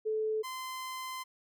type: tone pair in turn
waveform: sine / sawtooth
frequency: 434.8 / 1034.1 Hz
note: A4 / C6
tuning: -21 / -21 cents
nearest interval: octave + minor third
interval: 1500 cents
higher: second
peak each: -29 / -34 dBFS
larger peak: first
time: 0.05-0.43 / 0.43-1.24 s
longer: second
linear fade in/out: 20 ms
effects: none